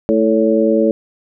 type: harmonic tone with a mistuned harmonic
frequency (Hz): 110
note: A2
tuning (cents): 0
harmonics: 2 / 3 / 4 / 5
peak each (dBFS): -16 / -16 / -16 / -16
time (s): 0.09-0.91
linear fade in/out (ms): 0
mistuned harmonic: 5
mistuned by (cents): +31
effects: none